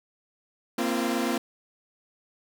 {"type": "chord", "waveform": "sawtooth", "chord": "Bb suspended second", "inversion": "none", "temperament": "equal with one note detuned", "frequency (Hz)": [233.1, 261.6, 341.4], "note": ["Bb3", "C4", "F4"], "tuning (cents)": [0, 0, -39], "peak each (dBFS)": [-25, -25, -26], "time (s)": [0.78, 1.38], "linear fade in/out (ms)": 5, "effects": []}